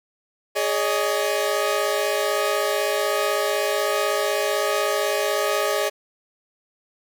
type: chord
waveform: sawtooth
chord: Ab suspended fourth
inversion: none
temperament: equal with one note detuned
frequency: 415.3 / 566.3 / 622.3 Hz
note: Ab4 / Db5 / Eb5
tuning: 0 / +37 / 0 cents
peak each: -21 dBFS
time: 0.55-5.9 s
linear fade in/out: 20 ms
effects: none